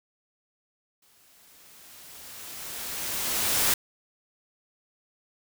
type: noise with exponential growth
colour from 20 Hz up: white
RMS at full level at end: -22 dBFS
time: 1.02-3.74 s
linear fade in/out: 5 ms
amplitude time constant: 590 ms
effects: none